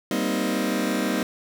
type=chord; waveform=sawtooth; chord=C minor seventh; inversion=second; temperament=just; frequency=196.22 / 235.5 / 261.6 / 314 Hz; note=G3 / Bb3 / C4 / Eb4; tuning=+2 / +18 / 0 / +16 cents; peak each=-24 dBFS; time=0.11-1.23 s; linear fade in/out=2 ms; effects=none